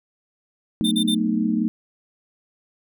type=chord; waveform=sine; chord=B dominant seventh; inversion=second; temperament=just; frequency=185.21 / 222.2 / 246.9 / 308.7 Hz; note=F#3 / A3 / B3 / D#4; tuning=+2 / +17 / 0 / -14 cents; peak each=-27 / -21 / -27 / -25 dBFS; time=0.81-1.68 s; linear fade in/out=0 ms
type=tone bursts; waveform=square; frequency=3591 Hz; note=A7; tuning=35 cents sharp; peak=-22 dBFS; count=3; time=0.84-1.15 s; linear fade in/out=10 ms; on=76 ms; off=41 ms
effects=none